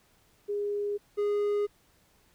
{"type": "tone pair in turn", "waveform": ["sine", "triangle"], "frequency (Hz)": [409.9, 412], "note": ["G#4", "G#4"], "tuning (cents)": [-23, -14], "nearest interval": "unison", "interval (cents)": 9, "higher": "second", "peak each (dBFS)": [-28, -23], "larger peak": "second", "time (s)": [[0.48, 0.98], [1.17, 1.67]], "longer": "neither", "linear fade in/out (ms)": 20, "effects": ["pink hiss -65 dBFS RMS until 2.34 s"]}